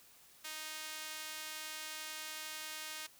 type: tone with high-pass filter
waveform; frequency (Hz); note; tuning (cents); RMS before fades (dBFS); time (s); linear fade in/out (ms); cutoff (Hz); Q
sawtooth; 311.1; D#4; 0; -45; 0.44-3.07; 10; 2000; 0.6
effects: white hiss -62 dBFS RMS until 3.19 s